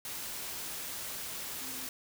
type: tone in noise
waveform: sine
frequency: 262.1 Hz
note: C4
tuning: 3 cents sharp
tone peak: -50 dBFS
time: 1.61-1.87 s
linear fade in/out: 2 ms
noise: white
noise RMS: -40 dBFS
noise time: 0.05-1.89 s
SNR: -13 dB
effects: none